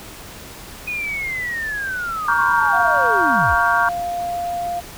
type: linear sweep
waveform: sine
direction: down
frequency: 2489 to 35 Hz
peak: -22 dBFS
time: 0.87-3.56 s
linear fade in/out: 10 ms
type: chord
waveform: sine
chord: G half-diminished seventh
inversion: first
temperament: just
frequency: 940.8 / 1128.9 / 1411.2 / 1568 Hz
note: Bb5 / Db6 / F6 / G6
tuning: +16 / +31 / +18 / 0 cents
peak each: -20 dBFS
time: 2.28-3.89 s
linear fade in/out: 5 ms
type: tone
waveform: sine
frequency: 698.5 Hz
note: F5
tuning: in tune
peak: -21 dBFS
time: 2.72-4.81 s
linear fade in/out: 20 ms
effects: pink hiss -37 dBFS RMS until 4.97 s